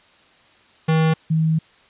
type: tone pair in turn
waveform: square / sine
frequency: 159.5 / 159.5 Hz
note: D#3 / D#3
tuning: +43 / +43 cents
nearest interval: unison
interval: 0 cents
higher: neither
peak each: -15 dBFS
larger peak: neither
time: 0.88-1.14 / 1.3-1.59 s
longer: second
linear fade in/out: 10 ms
effects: white hiss -53 dBFS RMS until 1.89 s + resampled to 8000 Hz